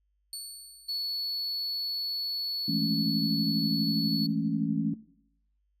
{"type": "tone with exponential decay", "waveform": "25% pulse", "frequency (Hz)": 4435, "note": "C#8", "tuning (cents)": 0, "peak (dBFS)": -30, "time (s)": [0.33, 1.62], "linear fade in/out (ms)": 1, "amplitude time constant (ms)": 280}
{"type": "tone", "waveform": "triangle", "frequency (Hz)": 4414, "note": "C#8", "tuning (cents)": -8, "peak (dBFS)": -29, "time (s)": [0.88, 4.27], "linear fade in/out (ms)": 10}
{"type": "chord", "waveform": "sine", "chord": "A major seventh", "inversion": "second", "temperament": "equal", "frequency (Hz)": [164.81, 207.7, 220, 277.2], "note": ["E3", "G#3", "A3", "C#4"], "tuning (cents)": [0, 0, 0, 0], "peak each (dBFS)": [-32, -33, -32, -31], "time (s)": [2.68, 4.94], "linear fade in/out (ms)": 5}
{"effects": ["noise-tail reverb RT60 0.7 s tail -17 dB re dry", "added 50 Hz sine -70 dBFS peak until 5.8 s"]}